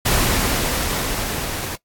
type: noise with level ramp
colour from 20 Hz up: pink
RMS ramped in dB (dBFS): -17 to -27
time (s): 0.05-1.76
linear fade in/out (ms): 10
effects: noise-tail reverb RT60 0.1 s tail -19 dB re dry + AAC 64 kbps